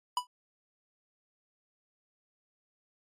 square tone with exponential decay, 987.8 Hz, B5, in tune, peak -24 dBFS, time 0.17-0.27 s, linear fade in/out 2 ms, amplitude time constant 20 ms, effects low-pass 11000 Hz 12 dB/octave + MP3 64 kbps

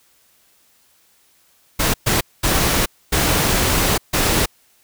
pink noise bursts at uneven times, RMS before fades -17 dBFS, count 5, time 1.79-1.94 / 2.06-2.21 / 2.43-2.86 / 3.12-3.98 / 4.13-4.46 s, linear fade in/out 10 ms, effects white hiss -57 dBFS RMS until 4.83 s

